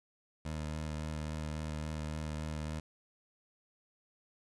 20% pulse tone with vibrato, 77.1 Hz, D#2, 15 cents flat, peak -32 dBFS, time 0.45-2.8 s, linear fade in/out 5 ms, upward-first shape sine, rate 3.6 Hz, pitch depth 18 cents each way, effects resampled to 22050 Hz + 10-bit

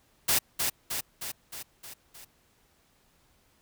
white noise with echo, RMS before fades -24 dBFS, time 0.28-0.39 s, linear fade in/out 10 ms, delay 310 ms, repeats 6, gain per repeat -4 dB, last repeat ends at 2.25 s, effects pink hiss -66 dBFS RMS until 3.61 s

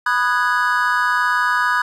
triangle chord, G# minor seventh, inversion first, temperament equal with one note detuned, 987.8 / 1235.2 / 1480 / 1661.2 Hz, B5 / D#6 / F#6 / G#6, 0 / -13 / 0 / 0 cents, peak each -19 dBFS, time 0.06-1.82 s, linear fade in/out 5 ms, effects none

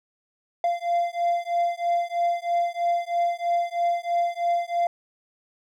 triangle beating tone pair, 690 / 693.1 Hz, F5 / F5, -21 / -13 cents, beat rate 3.1 Hz, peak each -23 dBFS, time 0.64-4.87 s, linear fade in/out 2 ms, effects none

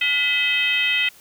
sine tone with frequency modulation, 2567 Hz, E7, 47 cents flat, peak -17 dBFS, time 0.01-1.09 s, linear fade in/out 5 ms, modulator 568 Hz, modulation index 1.2, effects white hiss -49 dBFS RMS until 1.2 s

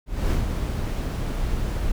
brown noise with ADSR envelope, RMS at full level -20 dBFS, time 0.06-1.92 s, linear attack 250 ms, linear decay 120 ms, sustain -5 dB, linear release 6 ms, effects none

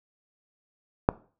click, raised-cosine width 1 ms, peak -4 dBFS, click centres 1.089 s, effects noise-tail reverb RT60 0.4 s tail -20 dB re dry

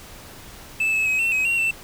triangle tone with pitch steps, 2628 / 2594 / 2543 / 2699 / 2541 / 2745 / 2675 Hz, E7 / E7 / D#7 / E7 / D#7 / F7 / E7, -6 / -28 / +37 / +40 / +36 / -31 / +25 cents, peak -17 dBFS, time 0.8-1.71 s, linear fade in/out 5 ms, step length 130 ms, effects pink hiss -42 dBFS RMS until 1.83 s

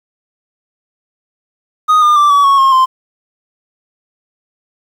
triangle tone with pitch steps, 1244.5 / 1208.4 / 1173.3 / 1139.2 / 1106.2 / 1074.1 / 1042.9 Hz, D#6 / D6 / D6 / C#6 / C#6 / C6 / C6, 0 / +49 / -2 / +47 / -4 / +45 / -6 cents, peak -4 dBFS, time 1.88-2.86 s, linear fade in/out 20 ms, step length 140 ms, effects 7-bit

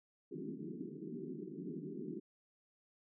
white band-pass noise, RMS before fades -45 dBFS, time 0.31-2.2 s, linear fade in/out 10 ms, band 150 to 400 Hz, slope 96 dB/octave, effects none

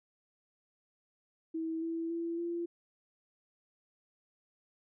sine tone with pitch steps, 324 / 329.9 / 335.8 / 341.9 Hz, E4 / E4 / E4 / F4, -30 / +1 / +32 / -37 cents, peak -33 dBFS, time 1.54-2.66 s, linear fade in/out 10 ms, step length 280 ms, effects none

